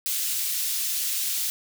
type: high-pass noise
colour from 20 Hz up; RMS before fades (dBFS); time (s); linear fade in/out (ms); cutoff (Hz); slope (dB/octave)
white; -27; 0.06-1.5; 0; 3100; 12
effects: none